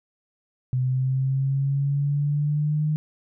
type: linear sweep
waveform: sine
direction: up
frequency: 127 to 153.5 Hz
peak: -20 dBFS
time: 0.73-2.96 s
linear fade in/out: 0 ms
effects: none